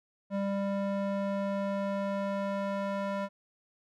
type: tone with band-pass filter sweep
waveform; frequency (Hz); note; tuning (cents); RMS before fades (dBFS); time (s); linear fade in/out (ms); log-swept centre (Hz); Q
square; 198.2; G3; +19; -32; 0.3-3.29; 50; 460 to 810; 1
effects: none